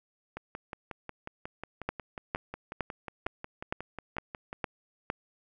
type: two click trains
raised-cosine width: 0.5 ms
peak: -23 / -15 dBFS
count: 24 / 8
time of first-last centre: 0.37-4.529 / 1.89-5.101 s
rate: 5.53 / 2.18 Hz
effects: none